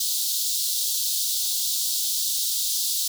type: high-pass noise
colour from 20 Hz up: pink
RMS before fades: -25 dBFS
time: 0-3.08 s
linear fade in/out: 5 ms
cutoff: 3600 Hz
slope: 48 dB/octave
effects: none